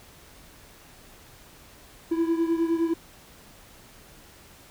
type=beating tone pair; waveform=triangle; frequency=329.6 / 339.3 Hz; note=E4 / F4; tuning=0 / -50 cents; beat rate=9.7 Hz; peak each=-21 / -26 dBFS; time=2.11-2.94 s; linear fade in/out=10 ms; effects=pink hiss -51 dBFS RMS until 4.7 s